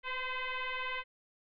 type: tone with frequency modulation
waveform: sine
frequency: 505 Hz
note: B4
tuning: 39 cents sharp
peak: -34 dBFS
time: 0.03-1.04 s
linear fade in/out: 50 ms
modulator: 513 Hz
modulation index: 4.9
effects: none